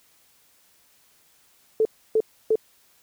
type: tone bursts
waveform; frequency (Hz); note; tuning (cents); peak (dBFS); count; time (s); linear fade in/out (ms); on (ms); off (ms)
sine; 439.6; A4; -2; -16; 3; 1.8-2.556; 2; 52; 300
effects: white hiss -60 dBFS RMS until 3.02 s